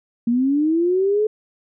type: linear sweep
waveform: sine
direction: up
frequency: 229.5 to 434.6 Hz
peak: -15 dBFS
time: 0.27-1.27 s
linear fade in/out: 5 ms
effects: none